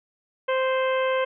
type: harmonic tone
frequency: 522 Hz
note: C5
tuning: 4 cents flat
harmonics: 1 / 2 / 3 / 4 / 5 / 6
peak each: -22 / -28 / -32 / -34 / -36 / -38 dBFS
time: 0.48-1.25 s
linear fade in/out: 10 ms
effects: none